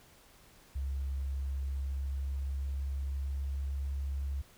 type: tone with pitch glide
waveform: sine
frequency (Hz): 68 to 69.07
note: C#2 to C#2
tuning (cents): -33 to -6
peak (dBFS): -32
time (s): 0.75-4.42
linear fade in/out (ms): 10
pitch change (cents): +27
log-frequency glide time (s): 1.56-4.05
effects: pink hiss -60 dBFS RMS until 4.57 s